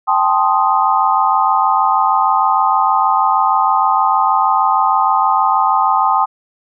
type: chord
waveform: sine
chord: A half-diminished seventh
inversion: third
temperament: equal with one note detuned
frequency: 784 / 870.4 / 1046.5 / 1244.5 Hz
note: G5 / A5 / C6 / Eb6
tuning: 0 / -19 / 0 / 0 cents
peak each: -16 dBFS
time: 0.07-6.26 s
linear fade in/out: 20 ms
effects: none